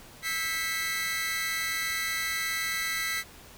sawtooth tone cluster, 1307 / 1598 / 1980 / 2169 Hz, E6 / G6 / B6 / C#7, -15 / +33 / +4 / -38 cents, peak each -35 / -35 / -27 / -32 dBFS, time 0.22-3.24 s, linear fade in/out 50 ms, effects pink hiss -50 dBFS RMS until 3.57 s

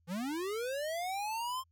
square linear sweep, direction up, 158.9 to 1063 Hz, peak -35 dBFS, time 0.07-1.64 s, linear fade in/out 50 ms, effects added 83 Hz sine -68 dBFS peak until 1.71 s

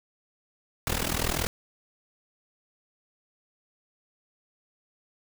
pink noise with amplitude modulation, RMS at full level -25 dBFS, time 0.87-1.47 s, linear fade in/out 0 ms, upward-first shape sine, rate 40.5 Hz, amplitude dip 85%, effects none

